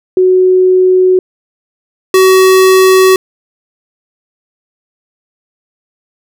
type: tone pair in turn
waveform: sine / square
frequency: 370 / 376.7 Hz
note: F#4 / F#4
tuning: 0 / +31 cents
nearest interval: unison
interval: 31 cents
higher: second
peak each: -4 dBFS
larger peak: neither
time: 0.17-1.19 / 2.14-3.16 s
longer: neither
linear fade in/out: 2 ms
effects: none